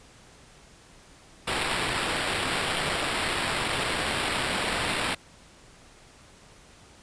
white noise with sample-and-hold, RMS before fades -28 dBFS, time 1.47-5.15 s, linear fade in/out 10 ms, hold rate 6300 Hz, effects pink hiss -53 dBFS RMS until 7.02 s + resampled to 22050 Hz

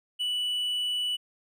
triangle tone, 2960 Hz, F#7, in tune, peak -25 dBFS, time 0.19-1.17 s, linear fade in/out 20 ms, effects none

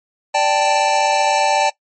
square chord, D suspended fourth, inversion none, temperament equal, 587.3 / 784 / 880 Hz, D5 / G5 / A5, 0 / 0 / 0 cents, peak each -20 / -18 / -18 dBFS, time 0.34-1.7 s, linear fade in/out 10 ms, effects noise-tail reverb RT60 0.1 s tail -19 dB re dry + MP3 32 kbps

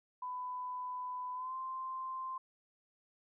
sine tone with pitch glide, 1000 to 1043.7 Hz, B5 to C6, +21 to -5 cents, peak -38 dBFS, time 0.22-2.38 s, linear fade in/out 5 ms, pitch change +74 cents, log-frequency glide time 1.34-1.55 s, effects none

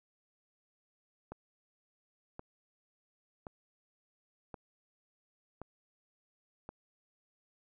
click train, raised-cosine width 1 ms, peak -29 dBFS, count 6, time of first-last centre 1.32-6.691 s, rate 0.931 Hz, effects none

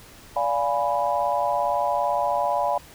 sine chord, D diminished seventh, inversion none, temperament equal with one note detuned, 580.9 / 698.5 / 830.6 / 987.8 Hz, D5 / F5 / Ab5 / Cb6, -19 / 0 / 0 / 0 cents, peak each -26 dBFS, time 0.36-2.78 s, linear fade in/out 5 ms, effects pink hiss -47 dBFS RMS until 2.94 s

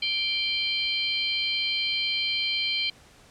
harmonic tone with a mistuned harmonic, 784 Hz, G5, in tune, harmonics 3 / 4 / 5 / 6, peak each -29 / -28 / -30 / -37 dBFS, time 0.02-2.9 s, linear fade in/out 5 ms, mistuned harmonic 5, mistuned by +97 cents, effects pink hiss -54 dBFS RMS until 3.3 s + low-pass 9000 Hz 12 dB/octave

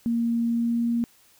sine tone with pitch glide, 233.1 to 234.9 Hz, A#3 to A#3, 0 to +13 cents, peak -21 dBFS, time 0.06-1.04 s, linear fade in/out 0 ms, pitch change +13 cents, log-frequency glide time 0.46-0.89 s, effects white hiss -58 dBFS RMS until 1.39 s

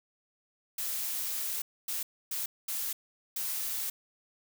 blue noise bursts at uneven times, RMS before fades -34 dBFS, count 5, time 0.78-1.62 / 1.88-2.03 / 2.31-2.46 / 2.68-2.93 / 3.36-3.9 s, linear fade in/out 5 ms, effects none

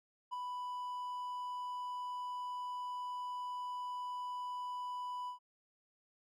triangle tone with ADSR envelope, 991 Hz, B5, 6 cents sharp, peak -34 dBFS, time 0.31-5.39 s, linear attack 25 ms, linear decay 9 ms, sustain -3 dB, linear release 110 ms, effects none

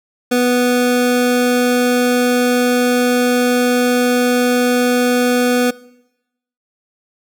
square tone pair together, 246.9 / 492.7 Hz, B3 / B4, 0 / -4 cents, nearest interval octave, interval 1196 cents, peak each -15 / -16 dBFS, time 0.31-5.71 s, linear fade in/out 10 ms, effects noise-tail reverb RT60 0.9 s tail -22 dB re dry

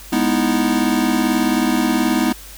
square chord, E major seventh, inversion first, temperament equal, 207.7 / 246.9 / 311.1 / 329.6 Hz, G#3 / B3 / D#4 / E4, 0 / 0 / 0 / 0 cents, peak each -23 / -19 / -21 / -24 dBFS, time 0.12-2.33 s, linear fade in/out 10 ms, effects added 50 Hz sine -39 dBFS peak until 2.57 s + white hiss -39 dBFS RMS until 2.57 s

